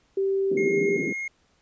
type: tone with pitch glide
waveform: sine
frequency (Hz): 389.2 to 399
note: G4 to G4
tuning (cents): -12 to +31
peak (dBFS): -21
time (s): 0.17-0.97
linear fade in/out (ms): 5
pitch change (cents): +43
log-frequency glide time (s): 0.59-0.78
type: band-pass noise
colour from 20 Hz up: white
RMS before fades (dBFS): -29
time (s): 0.51-1.13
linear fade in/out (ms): 5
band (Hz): 160 to 420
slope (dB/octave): 48
type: tone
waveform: triangle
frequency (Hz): 2147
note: C7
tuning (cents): +44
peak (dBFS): -27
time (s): 0.57-1.28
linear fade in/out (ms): 5
effects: pink hiss -65 dBFS RMS until 1.61 s + resampled to 16000 Hz